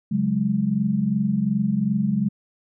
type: chord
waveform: sine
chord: C# suspended fourth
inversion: none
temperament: equal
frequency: 138.59 / 185 / 207.7 Hz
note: C#3 / F#3 / G#3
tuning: 0 / 0 / 0 cents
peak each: -27 / -24 / -21 dBFS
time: 0.11-2.29 s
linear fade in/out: 10 ms
effects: none